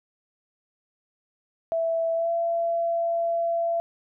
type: tone with pitch glide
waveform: sine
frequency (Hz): 660 to 675.4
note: E5 to E5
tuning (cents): +2 to +42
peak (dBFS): -22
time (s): 1.72-3.8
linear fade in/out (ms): 0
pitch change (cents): +40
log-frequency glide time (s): 2.14-2.31
effects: none

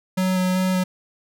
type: tone with vibrato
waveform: square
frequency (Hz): 185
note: F#3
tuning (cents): 0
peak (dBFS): -19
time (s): 0.17-0.84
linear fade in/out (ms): 10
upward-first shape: square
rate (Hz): 2.6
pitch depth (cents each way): 9
effects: none

